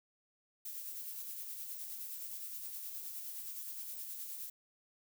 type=noise with tremolo; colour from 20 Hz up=violet; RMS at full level=-43 dBFS; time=0.65-4.5 s; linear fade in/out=5 ms; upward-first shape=sine; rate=9.6 Hz; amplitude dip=35%; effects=none